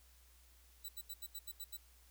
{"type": "tone bursts", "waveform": "5% pulse", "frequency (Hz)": 3951, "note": "B7", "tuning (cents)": 0, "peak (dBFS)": -36, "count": 8, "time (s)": [0.84, 1.771], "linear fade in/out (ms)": 10, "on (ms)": 49, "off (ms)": 77, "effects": ["added 60 Hz sine -64 dBFS peak until 2.1 s", "white hiss -68 dBFS RMS until 2.1 s"]}